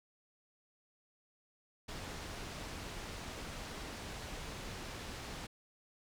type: low-pass noise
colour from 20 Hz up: pink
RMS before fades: -45 dBFS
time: 1.88-5.47 s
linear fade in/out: 10 ms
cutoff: 6900 Hz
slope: 12 dB/octave
effects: none